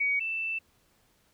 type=tone pair in turn; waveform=sine; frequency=2251 / 2658 Hz; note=C#7 / E7; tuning=+26 / +14 cents; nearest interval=minor third; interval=288 cents; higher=second; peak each=-24 / -29 dBFS; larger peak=first; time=0-0.2 / 0.2-0.59 s; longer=second; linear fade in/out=10 ms; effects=pink hiss -67 dBFS RMS until 1.33 s